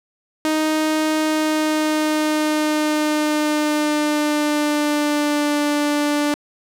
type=tone with pitch glide; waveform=sawtooth; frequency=311.1 to 293.6 Hz; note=D#4 to D4; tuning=0 to 0 cents; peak=-13 dBFS; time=0.45-6.34 s; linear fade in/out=0 ms; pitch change=-100 cents; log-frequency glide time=1.18-5.6 s; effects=low-pass 12000 Hz 12 dB/octave + 8-bit